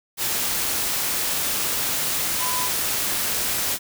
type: tone in noise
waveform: sine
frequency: 1003 Hz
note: B5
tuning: 26 cents sharp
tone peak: -27 dBFS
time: 2.38-2.7 s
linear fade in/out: 50 ms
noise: white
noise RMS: -24 dBFS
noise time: 0.17-3.79 s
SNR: -6 dB
effects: none